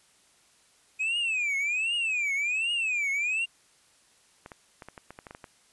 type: tone with vibrato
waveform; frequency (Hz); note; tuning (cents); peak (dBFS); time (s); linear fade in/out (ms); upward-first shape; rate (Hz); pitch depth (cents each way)
triangle; 2500; D#7; +8; -24; 0.99-3.46; 20; triangle; 1.3; 250
type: clicks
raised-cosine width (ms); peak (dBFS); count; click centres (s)
0.5; -27; 11; 4.461 / 4.518 / 4.822 / 4.886 / 4.978 / 5.106 / 5.189 / 5.268 / 5.309 / 5.349 / 5.442
effects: white hiss -62 dBFS RMS until 5.72 s + resampled to 24000 Hz